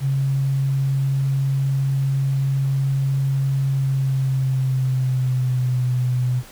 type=tone with pitch glide; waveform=sine; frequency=136 to 125.44 Hz; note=C#3 to B2; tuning=-33 to +27 cents; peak=-17 dBFS; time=0-6.43 s; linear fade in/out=50 ms; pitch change=-140 cents; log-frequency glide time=3.69-5.86 s; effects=pink hiss -43 dBFS RMS until 6.51 s